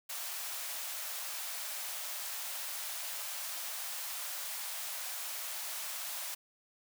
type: high-pass noise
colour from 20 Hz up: white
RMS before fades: -40 dBFS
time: 0.09-6.35 s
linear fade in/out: 10 ms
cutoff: 560 Hz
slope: 48 dB/octave
effects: none